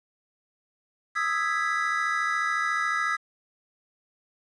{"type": "chord", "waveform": "triangle", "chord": "E major seventh", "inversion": "third", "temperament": "equal", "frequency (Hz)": [1244.5, 1318.5, 1661.2, 1975.5], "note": ["D#6", "E6", "G#6", "B6"], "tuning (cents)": [0, 0, 0, 0], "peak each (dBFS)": -28, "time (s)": [1.15, 3.17], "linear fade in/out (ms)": 20, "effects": ["resampled to 22050 Hz", "9-bit"]}